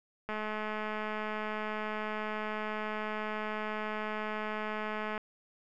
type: click train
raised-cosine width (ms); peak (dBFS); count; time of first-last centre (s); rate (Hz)
0.5; -22; 1047; 0.29-5.178; 214
effects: none